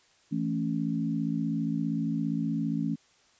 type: chord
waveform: sine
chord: A major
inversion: second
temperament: equal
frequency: 164.81 / 220 / 277.2 Hz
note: E3 / A3 / C#4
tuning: 0 / 0 / 0 cents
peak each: -31 dBFS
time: 0.31-2.96 s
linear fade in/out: 20 ms
effects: white hiss -63 dBFS RMS until 3.39 s + resampled to 16000 Hz